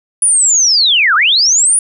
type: linear two-way sweep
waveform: sine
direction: down then up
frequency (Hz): 9880 to 1174.7 to 9880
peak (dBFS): -7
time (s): 0.22-1.79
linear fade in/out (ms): 2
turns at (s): 1.15
effects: none